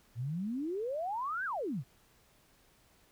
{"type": "exponential two-way sweep", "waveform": "sine", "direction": "up then down", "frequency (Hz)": [110, 1643, 110], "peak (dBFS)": -33, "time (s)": [0.15, 1.84], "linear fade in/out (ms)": 50, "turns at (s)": 1.45, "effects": ["pink hiss -66 dBFS RMS until 3.11 s"]}